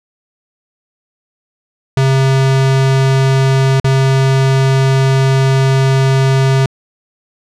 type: tone with dropouts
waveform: square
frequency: 133.9 Hz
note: C3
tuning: 40 cents sharp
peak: -9 dBFS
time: 1.97-6.66 s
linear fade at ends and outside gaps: 2 ms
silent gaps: 3.8-3.844 s
effects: low-pass 7000 Hz 12 dB/octave